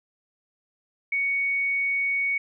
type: tone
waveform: sine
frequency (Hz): 2230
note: C#7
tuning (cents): +10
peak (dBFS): -22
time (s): 1.12-2.38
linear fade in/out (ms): 5
effects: none